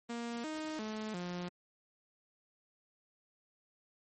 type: tone with pitch steps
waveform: sawtooth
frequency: 235.3 / 311.2 / 216.1 / 177.3 Hz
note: A#3 / D#4 / A3 / F3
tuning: +16 / 0 / -31 / +26 cents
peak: -34 dBFS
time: 0.09-1.49 s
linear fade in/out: 10 ms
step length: 350 ms
effects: MP3 32 kbps